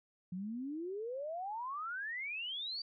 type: exponential sweep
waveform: sine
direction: up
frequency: 174.61 to 4699 Hz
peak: -38 dBFS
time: 0.32-2.82 s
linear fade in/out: 5 ms
effects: none